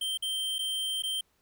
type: tone with dropouts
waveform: square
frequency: 3136 Hz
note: G7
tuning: in tune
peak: -30 dBFS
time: 0.01-1.21 s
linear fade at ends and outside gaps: 5 ms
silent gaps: 0.175-0.223 / 0.584-0.59 / 1.023-1.035 s
effects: pink hiss -71 dBFS RMS until 1.41 s